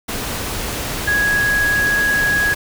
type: tone in noise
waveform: sine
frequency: 1661.2 Hz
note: G#6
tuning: in tune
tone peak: -14 dBFS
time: 1.07-2.54 s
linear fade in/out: 10 ms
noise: pink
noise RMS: -24 dBFS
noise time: 0.08-2.55 s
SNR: +7 dB
effects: none